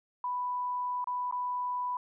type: tone with dropouts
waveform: sine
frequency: 990 Hz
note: B5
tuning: 4 cents sharp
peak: -30 dBFS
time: 0.24-1.97 s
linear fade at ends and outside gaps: 2 ms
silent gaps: 1.043-1.072 / 1.312-1.324 s
effects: none